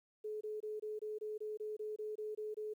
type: tone bursts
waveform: sine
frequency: 427.3 Hz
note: G#4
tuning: 49 cents sharp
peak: -39 dBFS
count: 13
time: 0.24-2.738 s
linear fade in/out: 10 ms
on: 170 ms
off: 24 ms
effects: 12-bit